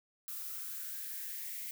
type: noise with high-pass filter sweep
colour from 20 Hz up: violet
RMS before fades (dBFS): -42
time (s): 0.28-1.71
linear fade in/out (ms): 0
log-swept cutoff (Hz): 1200 to 2100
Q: 5.2
effects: none